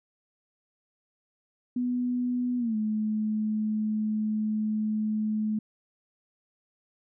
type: tone with pitch glide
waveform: sine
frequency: 246.9 to 214.9 Hz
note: B3 to A3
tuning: 0 to -41 cents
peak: -25 dBFS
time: 1.76-5.59 s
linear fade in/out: 5 ms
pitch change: -241 cents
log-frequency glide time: 2.58-2.76 s
effects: none